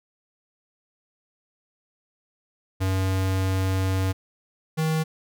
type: tone pair in turn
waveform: square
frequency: 94.8 / 158.33 Hz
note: F#2 / D#3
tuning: +43 / +31 cents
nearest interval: major sixth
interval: 888 cents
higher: second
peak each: -22 / -22 dBFS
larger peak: neither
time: 2.8-4.13 / 4.77-5.04 s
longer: first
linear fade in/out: 20 ms
effects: none